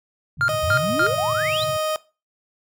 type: band-pass noise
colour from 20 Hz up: pink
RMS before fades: -34 dBFS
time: 0.37-1.77 s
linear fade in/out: 5 ms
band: 100 to 150 Hz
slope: 48 dB/octave
type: tone bursts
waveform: triangle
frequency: 1400 Hz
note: F6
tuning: 4 cents sharp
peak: -14 dBFS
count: 3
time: 0.41-1.066 s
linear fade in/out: 0 ms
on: 72 ms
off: 220 ms
type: tone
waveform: 30% pulse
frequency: 622.3 Hz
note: D#5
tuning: in tune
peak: -18 dBFS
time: 0.49-1.96 s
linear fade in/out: 0 ms
type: exponential sweep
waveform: sine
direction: up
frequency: 73.42 to 4161 Hz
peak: -23 dBFS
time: 0.63-1.64 s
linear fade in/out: 5 ms
effects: noise-tail reverb RT60 0.3 s tail -20 dB re dry + MP3 96 kbps